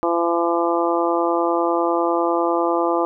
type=harmonic tone; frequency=170 Hz; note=F3; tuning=46 cents flat; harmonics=2 / 3 / 4 / 5 / 6 / 7; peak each=-21 / -23 / -24 / -25 / -26 / -26 dBFS; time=0.03-3.05 s; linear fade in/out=0 ms; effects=none